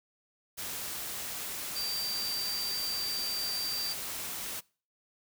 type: tone in noise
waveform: sine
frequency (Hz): 4679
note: D8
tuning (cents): -7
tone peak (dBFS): -33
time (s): 1.75-3.94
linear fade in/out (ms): 20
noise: white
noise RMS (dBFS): -38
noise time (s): 0.57-4.61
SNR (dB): +2
effects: noise-tail reverb RT60 0.4 s tail -24 dB re dry